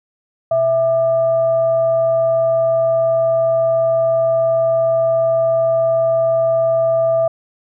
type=tone with frequency modulation; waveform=sine; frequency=659.3 Hz; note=E5; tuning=in tune; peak=-12 dBFS; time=0.51-7.28 s; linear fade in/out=5 ms; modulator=535 Hz; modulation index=0.23; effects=none